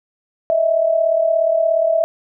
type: tone pair together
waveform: sine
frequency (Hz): 622.3 / 659.3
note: D#5 / E5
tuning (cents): 0 / 0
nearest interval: minor second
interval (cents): 100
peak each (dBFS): -19 / -14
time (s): 0.5-2.04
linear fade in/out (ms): 0
effects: none